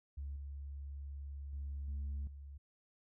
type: tone with level steps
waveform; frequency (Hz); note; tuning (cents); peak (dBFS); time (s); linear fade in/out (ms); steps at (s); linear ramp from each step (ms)
sine; 70.3; C#2; +25; -39 / -42 / -38 / -35 / -47; 0.17-2.58; 10; 0.36 / 1.53 / 1.88 / 2.27; 2
effects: tanh soft clip ceiling -36 dBFS